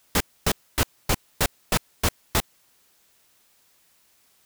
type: noise bursts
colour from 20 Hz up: pink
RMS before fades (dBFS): -20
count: 8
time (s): 0.15-2.402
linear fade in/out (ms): 2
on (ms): 54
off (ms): 260
effects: white hiss -62 dBFS RMS until 4.45 s